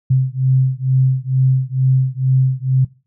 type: beating tone pair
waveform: sine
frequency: 129.9 / 132.1 Hz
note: C3 / C3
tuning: -12 / +17 cents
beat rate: 2.2 Hz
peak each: -15 dBFS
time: 0.1-2.85 s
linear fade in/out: 10 ms
effects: noise-tail reverb RT60 0.3 s tail -20 dB re dry